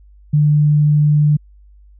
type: tone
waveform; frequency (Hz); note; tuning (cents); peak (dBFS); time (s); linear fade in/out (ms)
sine; 149; D3; +25; -9; 0.33-1.37; 10
effects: added 50 Hz sine -42 dBFS peak until 1.99 s